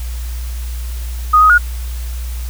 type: tone with pitch steps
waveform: sine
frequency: 1242 / 1256 / 1438 Hz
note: D#6 / D#6 / F#6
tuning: -3 / +16 / -50 cents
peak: -5 dBFS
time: 1.33-1.582 s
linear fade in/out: 10 ms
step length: 84 ms
effects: added 60 Hz sine -20 dBFS peak until 2.49 s + white hiss -36 dBFS RMS until 2.49 s